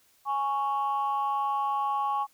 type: tone pair together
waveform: sine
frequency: 830.6 / 1108.7 Hz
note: G#5 / C#6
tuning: 0 / 0 cents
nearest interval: perfect fourth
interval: 500 cents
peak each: -27 dBFS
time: 0.25-2.27 s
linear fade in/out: 50 ms
effects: tanh soft clip ceiling -20 dBFS + white hiss -64 dBFS RMS until 2.33 s